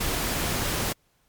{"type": "noise", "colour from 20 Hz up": "pink", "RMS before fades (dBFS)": -27, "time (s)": [0, 0.93], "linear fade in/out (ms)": 10, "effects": ["pink hiss -67 dBFS RMS until 1.28 s", "MP3 96 kbps"]}